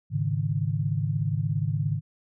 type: chord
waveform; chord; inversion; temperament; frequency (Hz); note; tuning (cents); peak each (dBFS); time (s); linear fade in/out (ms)
sine; Ab suspended fourth; none; equal with one note detuned; 105.7 / 138.59 / 155.56; Ab2 / Db3 / Eb3; +31 / 0 / 0; -28; 0.1-2.01; 50
effects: none